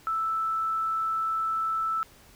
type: tone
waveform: sine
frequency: 1318.5 Hz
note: E6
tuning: in tune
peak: -25 dBFS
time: 0.07-2.03 s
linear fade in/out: 0 ms
effects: pink hiss -55 dBFS RMS until 2.35 s